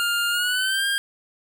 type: tone with pitch glide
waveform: 25% pulse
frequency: 1406 to 1605.8 Hz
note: F6 to G6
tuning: +11 to +41 cents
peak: -17 dBFS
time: 0-0.98 s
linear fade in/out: 0 ms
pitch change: +230 cents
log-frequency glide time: 0.3-0.86 s
effects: 9-bit